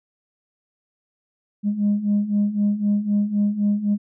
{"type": "beating tone pair", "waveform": "sine", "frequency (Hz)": [203.2, 207.1], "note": ["G#3", "G#3"], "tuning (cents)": [-38, -5], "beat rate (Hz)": 3.9, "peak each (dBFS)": [-22, -18], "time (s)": [1.63, 3.98], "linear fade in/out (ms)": 50, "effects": ["tanh soft clip ceiling -13 dBFS"]}